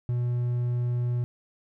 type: tone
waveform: triangle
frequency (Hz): 121.7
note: B2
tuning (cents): -25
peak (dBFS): -22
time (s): 0.09-1.24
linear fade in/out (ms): 0
effects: none